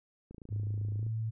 click train, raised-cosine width 3 ms, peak -35 dBFS, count 22, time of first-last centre 0.31-1.065 s, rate 27.8 Hz
sine tone with pitch glide, 103.83 to 111.28 Hz, G#2 to A2, 0 to +20 cents, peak -31 dBFS, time 0.5-1.31 s, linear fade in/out 20 ms, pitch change +120 cents, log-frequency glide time 0.98-1.04 s
effects none

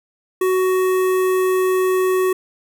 square tone with notch filter, 372.4 Hz, F#4, 11 cents sharp, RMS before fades -17 dBFS, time 0.41-2.33 s, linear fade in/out 5 ms, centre 4500 Hz, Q 0.66, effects none

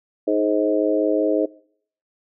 harmonic tone with a mistuned harmonic, 105.3 Hz, G#2, 24 cents sharp, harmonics 3 / 4 / 5 / 6, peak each -21 / -22 / -23 / -24 dBFS, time 0.27-1.46 s, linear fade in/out 10 ms, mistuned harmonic 3, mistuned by -20 cents, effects noise-tail reverb RT60 0.6 s tail -22 dB re dry

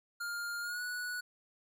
square tone with pitch glide, 1407 to 1471 Hz, F6 to F#6, +12 to -11 cents, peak -37 dBFS, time 0.2-1.21 s, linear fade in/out 10 ms, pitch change +77 cents, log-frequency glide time 0.61-0.82 s, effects none

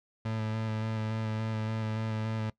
30% pulse tone with vibrato, 110 Hz, A2, in tune, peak -28 dBFS, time 0.25-2.5 s, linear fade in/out 5 ms, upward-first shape square, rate 3.5 Hz, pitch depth 15 cents each way, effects noise-tail reverb RT60 0.1 s tail -20 dB re dry + low-pass 4000 Hz 12 dB/octave

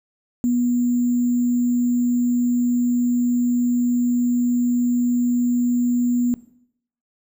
sine tone with sample-and-hold, 243.3 Hz, B3, 26 cents flat, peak -16 dBFS, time 0.44-6.34 s, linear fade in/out 0 ms, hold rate 7350 Hz, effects noise-tail reverb RT60 0.7 s tail -18 dB re dry

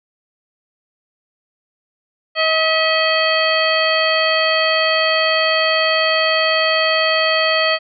harmonic tone with a mistuned harmonic, 636 Hz, D#5, 38 cents sharp, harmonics 1 / 2 / 3 / 4 / 5 / 7, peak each -18 / -21 / -20 / -22 / -22 / -22 dBFS, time 2.35-7.79 s, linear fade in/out 50 ms, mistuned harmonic 3, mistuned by +35 cents, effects none

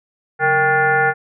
sine tone with frequency modulation, 1108.7 Hz, C#6, in tune, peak -12 dBFS, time 0.39-1.14 s, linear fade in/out 50 ms, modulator 323 Hz, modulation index 2.2, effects none

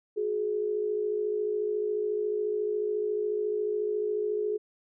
sine tone pair together, 367.9 / 422 Hz, F#4 / G#4, -10 / +28 cents, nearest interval major second, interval 238 cents, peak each -34 / -27 dBFS, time 0.16-4.58 s, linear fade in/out 20 ms, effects none

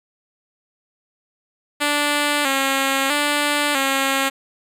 5% pulse tone with vibrato, 281.6 Hz, C#4, 27 cents sharp, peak -6 dBFS, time 1.8-4.3 s, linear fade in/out 20 ms, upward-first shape square, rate 0.77 Hz, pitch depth 66 cents each way, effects resampled to 32000 Hz

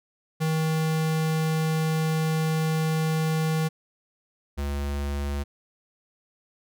square tone pair in turn, 158.6 / 71.04 Hz, D#3 / C#2, +33 / +43 cents, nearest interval octave + major second, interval 1390 cents, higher first, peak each -23 / -27 dBFS, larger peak first, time 0.4-3.69 / 4.57-5.44 s, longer first, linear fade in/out 20 ms, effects none

